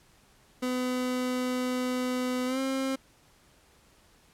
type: tone with pitch glide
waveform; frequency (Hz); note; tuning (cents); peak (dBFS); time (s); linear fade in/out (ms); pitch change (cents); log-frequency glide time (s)
30% pulse; 252 to 266.4; B3 to C4; +35 to +31; -25; 0.62-2.96; 10; +96; 2.46-2.59
effects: pink hiss -61 dBFS RMS until 4.33 s + low-pass 12000 Hz 12 dB/octave